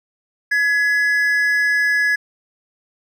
triangle tone pair together, 1687.7 / 2007 Hz, G#6 / B6, +27 / +27 cents, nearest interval minor third, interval 300 cents, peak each -13 / -22 dBFS, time 0.51-2.16 s, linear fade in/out 10 ms, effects none

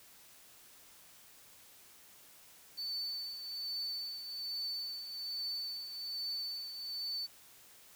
triangle tone with tremolo, 4508 Hz, C#8, 28 cents sharp, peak -33 dBFS, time 2.77-7.27 s, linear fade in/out 20 ms, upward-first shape triangle, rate 1.2 Hz, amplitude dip 65%, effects tanh soft clip ceiling -31 dBFS + white hiss -59 dBFS RMS until 7.95 s

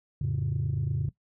sine chord, F augmented, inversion none, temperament equal, 87.31 / 110 / 138.59 Hz, F2 / A2 / C#3, 0 / 0 / 0 cents, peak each -32 / -30 / -27 dBFS, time 0.21-1.09 s, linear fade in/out 5 ms, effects noise-tail reverb RT60 0.1 s tail -19 dB re dry + tanh soft clip ceiling -21 dBFS

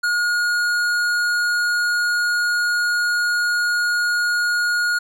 sine tone with tanh clipping, 1436 Hz, F6, 48 cents sharp, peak -19 dBFS, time 0.03-4.99 s, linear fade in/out 10 ms, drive 14 dB, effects none

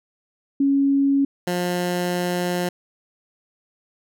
sine / 15% pulse tone pair in turn, 277.2 / 177.61 Hz, C#4 / F3, 0 / +29 cents, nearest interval minor sixth, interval 771 cents, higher first, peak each -15 dBFS, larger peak neither, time 0.6-1.25 / 1.47-2.69 s, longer second, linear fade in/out 5 ms, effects none

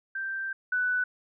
sine tone pair in turn, 1568 / 1491.1 Hz, G6 / F#6, 0 / +13 cents, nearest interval minor second, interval 87 cents, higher first, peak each -30 / -24 dBFS, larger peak second, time 0.15-0.53 / 0.72-1.04 s, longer first, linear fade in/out 5 ms, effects none

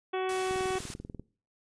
harmonic tone, 374.6 Hz, F#4, 21 cents sharp, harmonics 1 / 2 / 3 / 4 / 5 / 6 / 7 / 8 / 9, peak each -30 / -35 / -39 / -43 / -46 / -46 / -45 / -52 / -47 dBFS, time 0.13-0.79 s, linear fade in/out 10 ms
white noise, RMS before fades -41 dBFS, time 0.29-0.94 s, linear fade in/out 2 ms
click train, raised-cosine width 3 ms, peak -28 dBFS, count 15, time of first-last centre 0.51-1.196 s, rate 20.4 Hz
effects noise-tail reverb RT60 0.4 s tail -21 dB re dry + resampled to 22050 Hz

